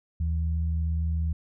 sine tone pair together, 78.07 / 164.81 Hz, D#2 / E3, +6 / 0 cents, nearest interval octave + minor second, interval 1294 cents, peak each -24 / -35 dBFS, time 0.2-1.33 s, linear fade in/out 5 ms, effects none

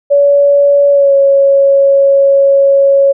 sine tone with pitch glide, 568 to 553.1 Hz, C#5 to C#5, +42 to -4 cents, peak -4 dBFS, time 0.1-3.13 s, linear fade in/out 20 ms, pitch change -46 cents, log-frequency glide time 0.9-1.14 s, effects none

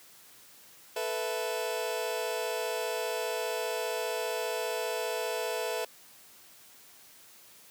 sawtooth chord, A suspended second, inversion none, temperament just, 440 / 495 / 660 Hz, A4 / B4 / E5, 0 / +4 / +2 cents, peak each -31 dBFS, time 0.96-5.85 s, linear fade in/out 5 ms, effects white hiss -55 dBFS RMS until 7.7 s + high-pass 100 Hz 12 dB/octave

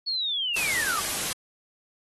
sine linear sweep, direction down, 4430 to 1108.7 Hz, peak -25 dBFS, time 0.06-1.01 s, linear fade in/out 20 ms
white noise, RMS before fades -29 dBFS, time 0.56-1.33 s, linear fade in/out 5 ms
effects AAC 32 kbps

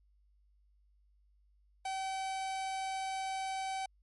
45% pulse tone, 767 Hz, G5, 38 cents flat, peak -35 dBFS, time 1.85-3.86 s, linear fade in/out 5 ms, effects added 50 Hz sine -65 dBFS peak until 4.02 s + MP3 48 kbps

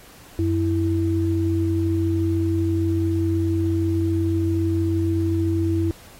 sine tone pair together, 92.49 / 329.6 Hz, F#2 / E4, 0 / 0 cents, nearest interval octave + minor seventh, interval 2200 cents, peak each -21 dBFS, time 0.39-5.91 s, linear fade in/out 0 ms, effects pink hiss -47 dBFS RMS until 6.19 s + AAC 48 kbps

